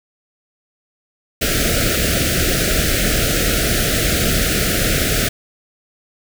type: band-stop noise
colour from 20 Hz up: pink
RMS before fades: -17 dBFS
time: 1.41-5.29 s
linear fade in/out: 10 ms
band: 710 to 1300 Hz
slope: 96 dB/octave
effects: none